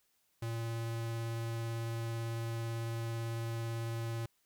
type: tone with vibrato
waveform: square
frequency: 115 Hz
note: A#2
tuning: 23 cents flat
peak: -36 dBFS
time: 0.42-4.26 s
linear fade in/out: 5 ms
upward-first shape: triangle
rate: 18 Hz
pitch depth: 11 cents each way
effects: white hiss -75 dBFS RMS until 4.45 s